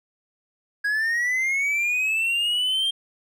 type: linear sweep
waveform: triangle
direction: up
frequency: 1642 to 3196 Hz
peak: -19 dBFS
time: 0.84-2.91 s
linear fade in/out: 10 ms
effects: none